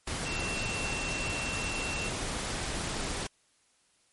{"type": "tone in noise", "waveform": "sine", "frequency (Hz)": 2700, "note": "E7", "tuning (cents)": 41, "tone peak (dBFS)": -35, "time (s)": [0.26, 2.09], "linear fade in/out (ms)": 5, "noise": "pink", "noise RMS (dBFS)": -34, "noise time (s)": [0.07, 3.27], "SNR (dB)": -4, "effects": ["white hiss -68 dBFS RMS until 4.12 s", "MP3 48 kbps"]}